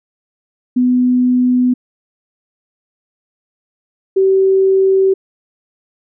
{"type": "tone pair in turn", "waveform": "sine", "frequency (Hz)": [249.7, 384], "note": ["B3", "G4"], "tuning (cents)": [19, -36], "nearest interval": "perfect fifth", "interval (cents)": 745, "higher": "second", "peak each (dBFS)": [-9, -8], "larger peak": "second", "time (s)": [[0.76, 1.74], [4.16, 5.14]], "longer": "neither", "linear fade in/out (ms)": 10, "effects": []}